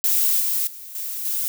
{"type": "noise with level steps", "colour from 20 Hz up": "violet", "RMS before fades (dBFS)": [-19, -22, -38, -29, -24], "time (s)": [0.04, 1.48], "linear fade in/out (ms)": 0, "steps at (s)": [0.4, 0.67, 0.95, 1.25], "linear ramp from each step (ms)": 2, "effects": []}